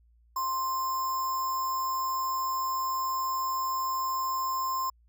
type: tone with sample-and-hold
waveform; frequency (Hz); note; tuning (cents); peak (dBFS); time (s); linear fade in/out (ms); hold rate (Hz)
sine; 1046.5; C6; 0; -27; 0.36-4.9; 5; 6300
effects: added 58 Hz sine -59 dBFS peak until 5.08 s